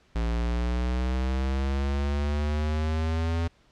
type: exponential sweep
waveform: square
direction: up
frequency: 56.5 to 84.2 Hz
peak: -25 dBFS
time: 0.15-3.48 s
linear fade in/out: 10 ms
effects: pink hiss -62 dBFS RMS until 3.71 s + low-pass 5000 Hz 12 dB/octave